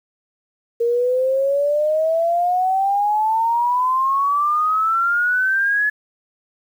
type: exponential sweep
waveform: sine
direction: up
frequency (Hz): 464 to 1712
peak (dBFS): -15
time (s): 0.8-5.9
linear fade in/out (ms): 10
effects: 8-bit